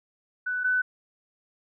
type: tone pair in turn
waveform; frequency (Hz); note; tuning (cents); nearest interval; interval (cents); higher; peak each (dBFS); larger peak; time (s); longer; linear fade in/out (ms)
sine; 1492 / 1499.8; F#6 / F#6; +14 / +23; unison; 9; second; -26 / -21; second; 0.46-0.64 / 0.64-0.82; neither; 10
effects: none